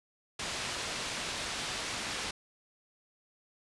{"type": "low-pass noise", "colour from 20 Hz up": "white", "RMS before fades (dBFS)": -37, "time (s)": [0.39, 2.31], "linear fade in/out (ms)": 5, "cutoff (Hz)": 5000, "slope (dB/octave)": 12, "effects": ["resampled to 24000 Hz"]}